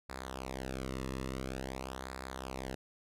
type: tone with flanger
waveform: sawtooth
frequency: 65.41 Hz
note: C2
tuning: in tune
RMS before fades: -41 dBFS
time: 0.09-2.75 s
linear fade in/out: 5 ms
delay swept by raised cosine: 0.33 to 1.32 ms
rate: 0.48 Hz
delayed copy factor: -0.8
effects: low-pass 12000 Hz 12 dB/octave